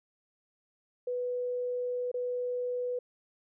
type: tone with dropouts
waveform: sine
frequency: 493.9 Hz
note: B4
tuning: in tune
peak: -30 dBFS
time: 1.07-2.99 s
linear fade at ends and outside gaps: 5 ms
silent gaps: 2.116-2.141 s
effects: none